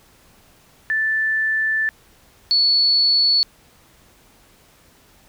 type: tone pair in turn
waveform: sine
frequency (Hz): 1760 / 4425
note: A6 / C#8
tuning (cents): 0 / -4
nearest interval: octave + major third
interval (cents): 1596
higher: second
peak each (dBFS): -17 / -13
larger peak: second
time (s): 0.9-1.89 / 2.51-3.43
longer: first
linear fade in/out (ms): 0
effects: pink hiss -53 dBFS RMS until 5.28 s

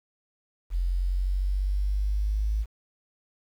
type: linear sweep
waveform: sine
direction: up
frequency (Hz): 43.65 to 53.3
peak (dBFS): -23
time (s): 0.7-2.66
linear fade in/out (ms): 50
effects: 9-bit

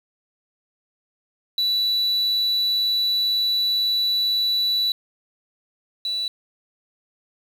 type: tone pair in turn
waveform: sine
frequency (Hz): 3951 / 3951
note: B7 / B7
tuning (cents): 0 / 0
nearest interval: unison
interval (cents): 0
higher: neither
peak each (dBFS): -16 / -22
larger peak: first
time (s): 1.58-4.92 / 6.05-6.28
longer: first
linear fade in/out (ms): 2
effects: tanh soft clip ceiling -17 dBFS + 7-bit

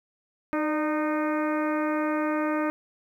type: harmonic tone with a mistuned harmonic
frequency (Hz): 307.2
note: D#4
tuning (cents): -22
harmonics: 1 / 2 / 3 / 4 / 5 / 6 / 7 / 8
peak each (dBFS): -26 / -30 / -35 / -33 / -37 / -40 / -42 / -44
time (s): 0.53-2.7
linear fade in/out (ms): 0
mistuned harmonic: 2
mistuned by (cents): -40
effects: 10-bit

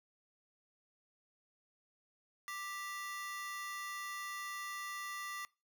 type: ring-modulated tone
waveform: 40% pulse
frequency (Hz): 1572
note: G6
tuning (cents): +4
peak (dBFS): -37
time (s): 2.48-5.45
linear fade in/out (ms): 0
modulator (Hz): 393
effects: noise-tail reverb RT60 0.3 s tail -23 dB re dry

